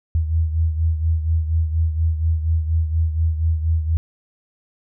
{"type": "beating tone pair", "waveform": "sine", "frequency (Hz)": [80, 84.2], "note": ["D#2", "E2"], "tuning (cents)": [49, 37], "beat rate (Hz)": 4.2, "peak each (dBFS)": [-17, -24], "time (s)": [0.15, 3.97], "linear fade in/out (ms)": 0, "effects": []}